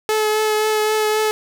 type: tone with vibrato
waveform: sawtooth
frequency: 430 Hz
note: A4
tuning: 40 cents flat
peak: -12 dBFS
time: 0.09-1.31 s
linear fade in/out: 0 ms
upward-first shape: triangle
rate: 3.8 Hz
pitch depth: 17 cents each way
effects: none